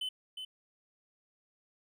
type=tone with echo; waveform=triangle; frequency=3036 Hz; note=F#7; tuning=44 cents sharp; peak=-32 dBFS; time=0.01-0.09 s; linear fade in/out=5 ms; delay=360 ms; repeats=1; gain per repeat=-6 dB; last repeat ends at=0.45 s; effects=none